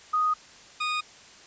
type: tone pair in turn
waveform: sine / 20% pulse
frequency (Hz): 1244.5 / 1235.9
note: D#6 / D#6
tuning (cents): 0 / -12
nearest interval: unison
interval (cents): 12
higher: first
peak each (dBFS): -21 / -21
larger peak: neither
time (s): 0.13-0.34 / 0.8-1.01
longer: neither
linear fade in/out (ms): 10
effects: white hiss -50 dBFS RMS until 1.46 s + resampled to 16000 Hz